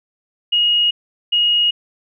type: tone bursts at uneven times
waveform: sine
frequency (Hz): 2878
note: F#7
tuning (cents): -49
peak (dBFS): -12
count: 2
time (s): 0.52-0.91 / 1.32-1.71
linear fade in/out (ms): 10
effects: none